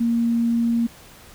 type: tone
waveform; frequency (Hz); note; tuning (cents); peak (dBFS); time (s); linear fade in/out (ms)
sine; 233.1; A#3; 0; -17; 0-0.87; 10
effects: pink hiss -46 dBFS RMS until 1.34 s